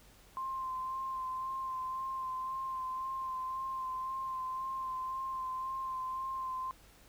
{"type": "tone with vibrato", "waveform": "sine", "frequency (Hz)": 1046.5, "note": "C6", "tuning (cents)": 0, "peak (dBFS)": -35, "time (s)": [0.37, 6.71], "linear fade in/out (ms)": 0, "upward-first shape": "sine", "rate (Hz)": 1.9, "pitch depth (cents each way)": 21, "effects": ["added 48 Hz sine -62 dBFS peak until 7.08 s", "pink hiss -61 dBFS RMS until 7.08 s"]}